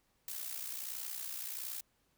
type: noise with amplitude modulation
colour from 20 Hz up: blue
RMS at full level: -39 dBFS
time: 0.28-1.81 s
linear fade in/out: 2 ms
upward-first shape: sine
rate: 61.4 Hz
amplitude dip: 65%
effects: pink hiss -75 dBFS RMS until 2.17 s